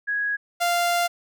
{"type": "tone pair in turn", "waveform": ["sine", "sawtooth"], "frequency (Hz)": [1661.2, 695.8], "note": ["G#6", "F5"], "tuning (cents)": [0, -7], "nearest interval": "octave + minor third", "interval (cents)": 1507, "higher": "first", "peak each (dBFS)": [-22, -16], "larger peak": "second", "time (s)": [[0.07, 0.37], [0.6, 1.08]], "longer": "second", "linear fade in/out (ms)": 20, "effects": []}